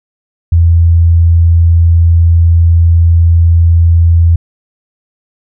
sine tone, 84 Hz, E2, 33 cents sharp, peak -3 dBFS, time 0.52-4.36 s, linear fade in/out 5 ms, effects none

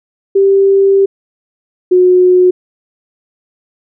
sine tone pair in turn, 392 / 364 Hz, G4 / F#4, 0 / -28 cents, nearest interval minor second, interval 128 cents, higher first, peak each -5 / -4 dBFS, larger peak second, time 0.35-1.06 / 1.91-2.51 s, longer first, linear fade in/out 10 ms, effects none

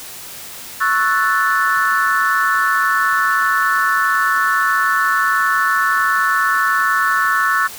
sine chord, F# minor seventh, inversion second, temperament equal, 1108.7 / 1318.5 / 1480 / 1760 Hz, C#6 / E6 / F#6 / A6, 0 / 0 / 0 / 0 cents, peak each -18 dBFS, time 0.8-7.68 s, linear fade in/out 20 ms, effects tanh soft clip ceiling -5 dBFS + white hiss -33 dBFS RMS until 7.78 s

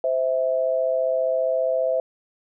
sine tone pair together, 518.1 / 653 Hz, C5 / E5, -17 / -17 cents, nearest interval major third, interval 400 cents, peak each -22 / -22 dBFS, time 0.04-2 s, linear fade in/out 2 ms, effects none

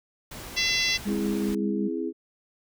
pink noise, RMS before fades -40 dBFS, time 0.31-1.55 s, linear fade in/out 5 ms
harmonic tone, 676 Hz, E5, 43 cents sharp, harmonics 3 / 4 / 5 / 6 / 7 / 8 / 9, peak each -28 / -29 / -30 / -31 / -31 / -32 / -33 dBFS, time 0.56-0.98 s, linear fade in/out 20 ms
sine tone with tremolo, 203.1 Hz, G#3, 38 cents flat, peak -25 dBFS, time 1.05-1.89 s, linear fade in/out 20 ms, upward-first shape sine, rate 5.3 Hz, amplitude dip 30%
sine chord, C augmented, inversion none, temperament equal, 261.6 / 329.6 / 415.3 Hz, C4 / E4 / G#4, 0 / 0 / 0 cents, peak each -32 / -30 / -32 dBFS, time 1.06-2.13 s, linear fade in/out 50 ms
effects none

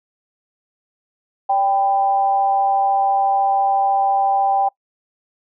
sine tone with amplitude modulation, 787 Hz, G5, 7 cents sharp, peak -11 dBFS, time 1.49-4.69 s, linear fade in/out 10 ms, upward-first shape sine, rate 212 Hz, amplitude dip 55%, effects noise-tail reverb RT60 0.1 s tail -23 dB re dry

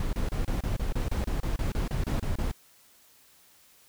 brown noise bursts, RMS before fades -28 dBFS, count 16, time 0-2.515 s, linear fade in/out 2 ms, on 130 ms, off 29 ms, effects white hiss -59 dBFS RMS until 3.88 s

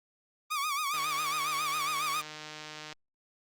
sawtooth tone with vibrato, 1174.7 Hz, D6, in tune, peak -26 dBFS, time 0.5-2.22 s, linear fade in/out 20 ms, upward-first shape sine, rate 7.3 Hz, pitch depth 110 cents each way
click train, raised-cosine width 0.2 ms, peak -25 dBFS, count 305, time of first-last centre 0.94-2.927 s, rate 153 Hz
effects Opus 24 kbps

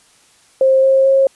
sine tone with pitch steps, 530 / 534.9 / 539.9 Hz, C5 / C5 / C#5, +22 / +38 / -46 cents, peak -8 dBFS, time 0.61-1.27 s, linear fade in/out 2 ms, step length 220 ms, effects white hiss -51 dBFS RMS until 1.35 s + resampled to 24000 Hz

